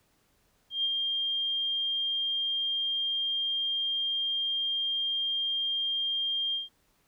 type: tone with ADSR envelope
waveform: sine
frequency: 3203 Hz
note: G7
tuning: 37 cents sharp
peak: -24 dBFS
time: 0.7-6.69 s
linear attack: 140 ms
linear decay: 39 ms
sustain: -3 dB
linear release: 150 ms
effects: pink hiss -69 dBFS RMS until 7.07 s